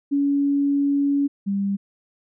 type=tone pair in turn; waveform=sine; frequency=282.3 / 198.47 Hz; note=C#4 / G3; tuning=+32 / +22 cents; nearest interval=tritone; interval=610 cents; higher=first; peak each=-17 / -20 dBFS; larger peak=first; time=0.11-1.28 / 1.46-1.77 s; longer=first; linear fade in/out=20 ms; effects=none